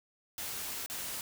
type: noise with dropouts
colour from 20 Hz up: white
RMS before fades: -39 dBFS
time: 0.38-1.21 s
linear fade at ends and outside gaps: 1 ms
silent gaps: 0.861-0.899 s
effects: none